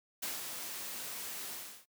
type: noise with ADSR envelope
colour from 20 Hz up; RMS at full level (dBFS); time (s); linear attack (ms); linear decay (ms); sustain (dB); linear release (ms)
white; -37; 0.22-1.86; 12; 170; -5; 350
effects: noise-tail reverb RT60 0.1 s tail -25 dB re dry + high-pass 150 Hz 12 dB/octave